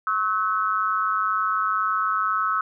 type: tone with amplitude modulation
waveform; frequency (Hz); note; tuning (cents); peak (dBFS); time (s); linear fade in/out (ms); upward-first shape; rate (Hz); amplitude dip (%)
sine; 1295; E6; -31; -16; 0.07-2.61; 2; sine; 198; 95
effects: none